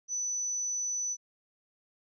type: tone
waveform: sine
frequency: 5980 Hz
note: F#8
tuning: 17 cents sharp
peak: -30 dBFS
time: 0.08-1.17 s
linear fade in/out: 50 ms
effects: none